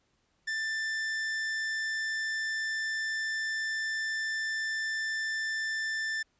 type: tone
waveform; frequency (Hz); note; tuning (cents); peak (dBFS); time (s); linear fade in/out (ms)
45% pulse; 1773; A6; +13; -30; 0.47-6.23; 10
effects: pink hiss -73 dBFS RMS until 6.39 s + resampled to 16000 Hz